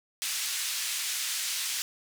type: band-pass noise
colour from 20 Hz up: white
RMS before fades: -32 dBFS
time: 0.22-1.82 s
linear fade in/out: 0 ms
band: 2100 to 8400 Hz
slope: 12 dB/octave
effects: none